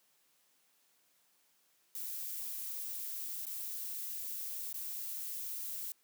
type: noise with dropouts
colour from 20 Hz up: violet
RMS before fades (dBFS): -41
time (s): 1.95-5.92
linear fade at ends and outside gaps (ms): 1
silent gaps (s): 3.454-3.467 / 4.728-4.742
effects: white hiss -72 dBFS RMS until 6.03 s + high-pass 150 Hz 12 dB/octave